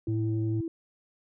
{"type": "tone with vibrato", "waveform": "sine", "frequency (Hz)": 329.6, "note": "E4", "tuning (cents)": 0, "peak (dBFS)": -30, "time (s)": [0.07, 0.68], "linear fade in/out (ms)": 2, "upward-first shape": "sine", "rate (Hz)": 11, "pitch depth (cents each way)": 11}
{"type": "tone", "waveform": "sine", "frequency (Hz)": 110.7, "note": "A2", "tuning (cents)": 11, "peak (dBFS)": -26, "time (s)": [0.08, 0.61], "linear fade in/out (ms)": 5}
{"effects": ["tanh soft clip ceiling -18 dBFS"]}